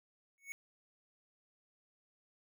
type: tone with exponential growth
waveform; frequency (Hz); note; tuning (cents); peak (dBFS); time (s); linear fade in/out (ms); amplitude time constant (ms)
square; 2217; C#7; 0; -39; 0.38-0.52; 0; 29
effects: none